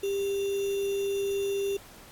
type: tone with sample-and-hold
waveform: sine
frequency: 396.5 Hz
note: G4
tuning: 20 cents sharp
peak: -26 dBFS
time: 0.03-1.77 s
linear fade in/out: 5 ms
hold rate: 3150 Hz
effects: pink hiss -51 dBFS RMS until 2.11 s + AAC 64 kbps